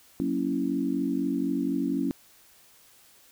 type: chord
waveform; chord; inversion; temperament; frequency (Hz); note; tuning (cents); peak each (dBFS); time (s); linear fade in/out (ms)
sine; F# dominant seventh; none; equal; 185 / 233.1 / 277.2 / 329.6; F#3 / A#3 / C#4 / E4; 0 / 0 / 0 / 0; -33 / -32 / -27 / -32; 0.2-2.11; 0
effects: white hiss -57 dBFS RMS until 3.31 s